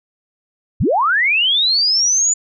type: linear sweep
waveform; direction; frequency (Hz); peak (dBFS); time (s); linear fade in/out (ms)
sine; up; 48.9 to 7040; -12; 0.8-2.34; 10
effects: none